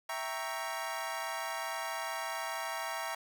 25% pulse chord, E diminished seventh, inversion none, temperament equal, 659.3 / 784 / 932.3 / 1108.7 Hz, E5 / G5 / Bb5 / Db6, 0 / 0 / 0 / 0 cents, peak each -37 / -39 / -36 / -39 dBFS, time 0.09-3.15 s, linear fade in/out 5 ms, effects none

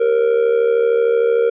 triangle tone with amplitude modulation, 466.2 Hz, A#4, in tune, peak -7 dBFS, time 0-1.5 s, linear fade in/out 10 ms, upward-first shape sine, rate 73.2 Hz, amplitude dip 70%, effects resampled to 8000 Hz

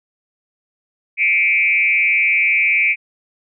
sine tone with frequency modulation, 2328 Hz, D7, 16 cents flat, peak -12 dBFS, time 1.17-2.96 s, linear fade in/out 50 ms, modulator 177 Hz, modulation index 0.99, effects none

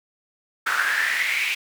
brown noise with high-pass filter sweep, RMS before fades -23 dBFS, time 0.66-1.55 s, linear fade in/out 10 ms, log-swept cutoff 1400 to 2500 Hz, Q 6.8, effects none

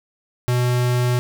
square tone, 123.47 Hz, B2, in tune, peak -17 dBFS, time 0.48-1.19 s, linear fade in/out 0 ms, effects none

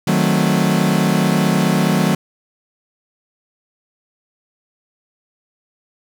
40% pulse chord, D# diminished seventh, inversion none, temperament equal, 155.56 / 185 / 220 / 261.6 Hz, D#3 / F#3 / A3 / C4, 0 / 0 / 0 / 0 cents, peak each -18 / -16 / -19 / -22 dBFS, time 0.07-2.15 s, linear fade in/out 5 ms, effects none

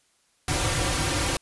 pink noise with comb filter, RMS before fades -25 dBFS, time 0.48-1.37 s, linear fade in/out 2 ms, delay 4.7 ms, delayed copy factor -1, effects white hiss -66 dBFS RMS until 1.41 s + resampled to 24000 Hz

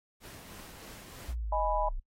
pink noise with tremolo, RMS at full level -48 dBFS, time 0.2-1.35 s, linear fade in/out 50 ms, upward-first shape triangle, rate 3.2 Hz, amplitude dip 30%
sine linear sweep, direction down, 61.74 to 30.01 Hz, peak -32 dBFS, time 1.28-2 s, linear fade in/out 10 ms
sine chord, G# minor, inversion second, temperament equal, 622.3 / 830.6 / 987.8 Hz, D#5 / G#5 / B5, 0 / 0 / 0 cents, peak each -32 dBFS, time 1.52-1.89 s, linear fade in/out 5 ms
effects noise-tail reverb RT60 0.1 s tail -20 dB re dry + AAC 48 kbps

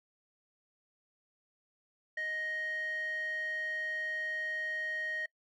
square tone with band-pass filter, 624 Hz, D#5, 5 cents sharp, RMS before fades -37 dBFS, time 2.17-5.26 s, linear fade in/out 5 ms, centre 1800 Hz, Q 5.1, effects noise-tail reverb RT60 0.1 s tail -23 dB re dry

